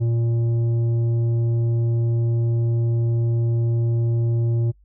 triangle tone with tanh clipping, 116.54 Hz, A#2, in tune, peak -19 dBFS, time 0-4.72 s, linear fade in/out 20 ms, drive 12 dB, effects noise-tail reverb RT60 0.1 s tail -25 dB re dry + added 50 Hz sine -51 dBFS peak until 4.84 s

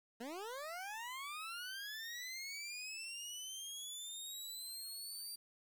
20% pulse linear sweep, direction up, 219.4 to 4699 Hz, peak -39 dBFS, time 0.2-5.36 s, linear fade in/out 10 ms, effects 11-bit

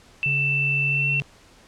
sine tone with pitch glide, 2665 to 2705 Hz, E7 to E7, +18 to +44 cents, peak -20 dBFS, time 0.23-1.2 s, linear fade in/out 0 ms, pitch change +26 cents, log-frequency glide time 0.88-1.08 s
triangle tone, 139.9 Hz, C#3, 16 cents sharp, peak -24 dBFS, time 0.26-1.22 s, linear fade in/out 0 ms
effects pink hiss -52 dBFS RMS until 1.67 s + low-pass 8000 Hz 12 dB/octave

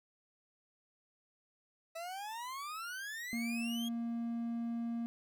40% pulse exponential sweep, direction up, 648 to 3322 Hz, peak -40 dBFS, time 1.95-3.89 s, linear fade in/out 10 ms
triangle tone, 233.1 Hz, A#3, in tune, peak -33 dBFS, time 3.33-5.06 s, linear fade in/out 0 ms
effects 12-bit

